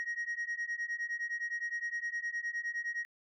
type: beating tone pair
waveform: sine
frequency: 1880 / 1889.7 Hz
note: A#6 / A#6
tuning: +14 / +23 cents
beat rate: 9.7 Hz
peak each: -36 / -35 dBFS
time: 0-3.05 s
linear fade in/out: 0 ms
effects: tanh soft clip ceiling -31 dBFS